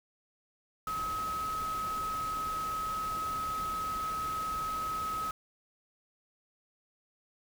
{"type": "tone in noise", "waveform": "sine", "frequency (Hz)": 1278, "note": "D#6", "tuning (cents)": 46, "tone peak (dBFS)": -32, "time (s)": [0.87, 5.31], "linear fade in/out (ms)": 2, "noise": "pink", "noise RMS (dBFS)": -44, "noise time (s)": [0.87, 5.31], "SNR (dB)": 9, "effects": []}